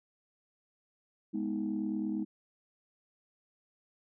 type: chord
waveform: sine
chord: G# minor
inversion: none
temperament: equal with one note detuned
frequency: 207.7 / 246.9 / 316.2 Hz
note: G#3 / B3 / D#4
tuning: 0 / 0 / +28 cents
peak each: -34 / -37 / -34 dBFS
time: 1.33-2.25 s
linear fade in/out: 20 ms
effects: tanh soft clip ceiling -24 dBFS